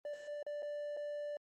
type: tone with dropouts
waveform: triangle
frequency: 587.3 Hz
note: D5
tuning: in tune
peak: -37 dBFS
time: 0.05-1.37 s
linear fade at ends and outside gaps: 2 ms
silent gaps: 0.428-0.465 / 0.623-0.628 / 0.967-0.971 s
effects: Opus 32 kbps